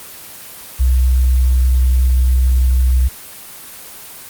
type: tone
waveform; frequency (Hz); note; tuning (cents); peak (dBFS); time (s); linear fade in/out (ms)
sine; 63.5; B1; +49; -9; 0.79-3.09; 20
effects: white hiss -34 dBFS RMS until 4.29 s + Opus 24 kbps